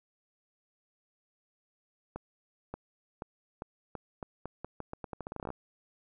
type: accelerating click train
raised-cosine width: 1 ms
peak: -24 dBFS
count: 22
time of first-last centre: 2.16-5.504 s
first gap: 580 ms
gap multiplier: 0.83
effects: none